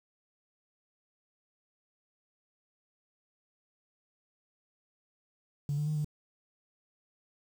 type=tone with pitch steps; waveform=triangle; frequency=143.9 / 149 / 153.1 / 150.2 Hz; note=D3 / D3 / D#3 / D3; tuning=-35 / +25 / -28 / +39 cents; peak=-25 dBFS; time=5.69-6.046 s; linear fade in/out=2 ms; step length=89 ms; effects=tanh soft clip ceiling -26 dBFS + 9-bit